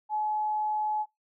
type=tone; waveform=sine; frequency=852 Hz; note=G#5; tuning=44 cents sharp; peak=-26 dBFS; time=0.09-1.06 s; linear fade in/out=50 ms; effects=noise-tail reverb RT60 0.2 s tail -26 dB re dry